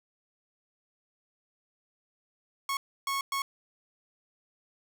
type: tone bursts at uneven times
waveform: sawtooth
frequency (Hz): 1100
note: C#6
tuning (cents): -14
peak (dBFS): -25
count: 3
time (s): 2.69-2.77 / 3.07-3.21 / 3.32-3.42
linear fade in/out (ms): 2
effects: none